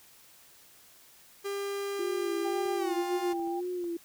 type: tone with pitch glide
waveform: 45% pulse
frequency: 400 to 352.3 Hz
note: G4 to F4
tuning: +35 to +15 cents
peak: -32 dBFS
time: 1.44-3.34 s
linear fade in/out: 20 ms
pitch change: -220 cents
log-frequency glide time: 2.77-2.94 s
type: tone with vibrato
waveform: sine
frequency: 349.2 Hz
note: F4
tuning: in tune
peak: -31 dBFS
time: 1.99-3.97 s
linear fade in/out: 5 ms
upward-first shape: sine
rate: 1.9 Hz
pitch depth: 59 cents each way
type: tone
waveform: sine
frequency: 792 Hz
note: G5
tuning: 18 cents sharp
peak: -35 dBFS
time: 2.44-3.61 s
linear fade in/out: 20 ms
type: clicks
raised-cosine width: 1 ms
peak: -40 dBFS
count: 5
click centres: 2.658 / 3.332 / 3.396 / 3.475 / 3.842 s
effects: white hiss -57 dBFS RMS until 4.04 s